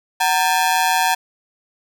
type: ring-modulated tone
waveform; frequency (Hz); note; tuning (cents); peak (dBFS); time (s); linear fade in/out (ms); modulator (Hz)
sawtooth; 837; G#5; +13; -8; 0.2-1.15; 10; 83
effects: none